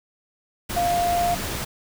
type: tone in noise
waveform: sine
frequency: 698.5 Hz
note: F5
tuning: in tune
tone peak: -19 dBFS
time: 0.76-1.35 s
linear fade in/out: 10 ms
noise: pink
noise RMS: -29 dBFS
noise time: 0.69-1.65 s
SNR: +7 dB
effects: none